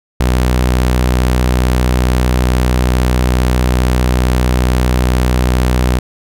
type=tone with vibrato; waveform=sawtooth; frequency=62.3 Hz; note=B1; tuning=16 cents sharp; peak=-6 dBFS; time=0.2-5.99 s; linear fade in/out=5 ms; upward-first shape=square; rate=15 Hz; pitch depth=13 cents each way; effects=none